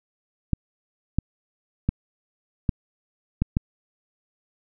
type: clicks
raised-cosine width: 5 ms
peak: -8 dBFS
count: 6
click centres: 0.533 / 1.186 / 1.89 / 2.692 / 3.42 / 3.569 s
effects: none